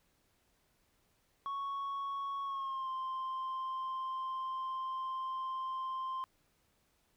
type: tone with pitch glide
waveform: sine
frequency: 1108.7 to 1047.1 Hz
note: C#6 to C6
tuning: 0 to +1 cents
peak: -33 dBFS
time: 1.46-6.24 s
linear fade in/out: 0 ms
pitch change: -99 cents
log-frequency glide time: 2.44-2.91 s
effects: tanh soft clip ceiling -35 dBFS + pink hiss -74 dBFS RMS until 7.16 s